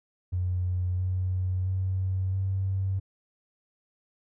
triangle tone with pitch steps, 90.4 / 92.19 / 94.02 / 95.89 Hz, F#2 / F#2 / F#2 / G2, -40 / -6 / +28 / -38 cents, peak -21 dBFS, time 0.32-3 s, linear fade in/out 20 ms, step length 670 ms, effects tanh soft clip ceiling -23 dBFS

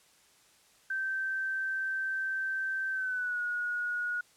sine tone with pitch glide, 1554 to 1449.9 Hz, G6 to F#6, -16 to -36 cents, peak -30 dBFS, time 0.9-4.21 s, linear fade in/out 5 ms, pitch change -120 cents, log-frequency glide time 2.91-3.41 s, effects white hiss -63 dBFS RMS until 4.36 s + low-pass 10000 Hz 12 dB/octave

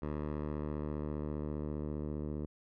10% pulse tone with low-pass filter sweep, 75 Hz, D2, 37 cents sharp, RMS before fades -38 dBFS, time 0.02-2.46 s, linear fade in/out 5 ms, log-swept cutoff 1300 to 480 Hz, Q 0.7, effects none

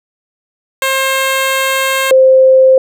10% pulse / sine tone pair in turn, 533 / 523.8 Hz, C5 / C5, +32 / +2 cents, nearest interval unison, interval 30 cents, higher first, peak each -3 dBFS, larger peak neither, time 0.82-2.11 / 2.11-2.78 s, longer first, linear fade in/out 2 ms, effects none

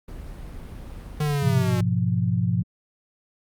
brown noise, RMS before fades -37 dBFS, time 0.08-1.36 s, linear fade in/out 5 ms
square linear sweep, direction down, 151.9 to 119.1 Hz, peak -22 dBFS, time 1.2-1.81 s, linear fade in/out 5 ms
sine chord, F diminished, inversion first, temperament equal, 103.83 / 123.47 / 174.61 Hz, Ab2 / Cb3 / F3, 0 / 0 / 0 cents, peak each -24 dBFS, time 1.42-2.63 s, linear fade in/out 10 ms
effects Opus 32 kbps

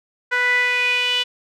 sawtooth tone with band-pass filter sweep, 493.9 Hz, B4, in tune, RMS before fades -19 dBFS, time 0.31-1.24 s, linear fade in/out 20 ms, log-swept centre 1700 to 3100 Hz, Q 6.2, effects none

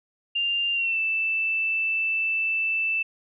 sine tone with pitch glide, 2794 to 2648 Hz, F7 to E7, 0 to +7 cents, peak -22 dBFS, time 0.35-3.03 s, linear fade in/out 10 ms, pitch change -93 cents, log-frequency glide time 0.73-0.99 s, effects none

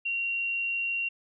sine tone, 2753 Hz, F7, 25 cents flat, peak -27 dBFS, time 0.05-1.09 s, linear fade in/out 10 ms, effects none

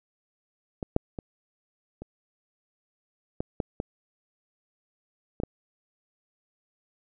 clicks, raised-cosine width 2 ms, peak -18 / -7 / -21 / -25 / -15 / -13 / -16 / -18 / -15 dBFS, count 9, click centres 0.828 / 0.964 / 1.188 / 2.02 / 3.405 / 3.602 / 3.801 / 5.401 / 5.435 s, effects none

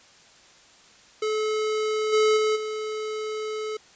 square tone with level steps, 431.2 Hz, A4, 35 cents flat, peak -24 / -18 / -21 / -29 dBFS, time 1.22-3.77 s, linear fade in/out 5 ms, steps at 2.12 / 2.36 / 2.55 s, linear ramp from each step 20 ms, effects white hiss -53 dBFS RMS until 3.95 s + resampled to 16000 Hz

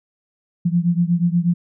sine beating tone pair, 170 / 178.3 Hz, F3 / F3, -46 / +36 cents, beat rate 8.3 Hz, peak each -17 / -19 dBFS, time 0.65-1.54 s, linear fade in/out 10 ms, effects none

